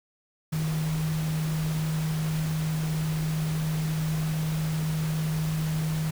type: tone in noise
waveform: sine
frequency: 157 Hz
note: D#3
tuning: 16 cents sharp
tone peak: -25 dBFS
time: 0.52-6.11 s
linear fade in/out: 10 ms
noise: pink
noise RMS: -38 dBFS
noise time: 0.52-6.11 s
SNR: +10 dB
effects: none